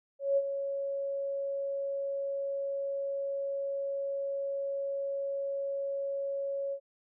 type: tone with ADSR envelope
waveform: sine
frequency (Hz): 554.4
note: C#5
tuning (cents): 0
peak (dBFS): -22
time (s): 0.19-6.8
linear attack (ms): 180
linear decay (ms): 46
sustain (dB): -9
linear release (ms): 74
effects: none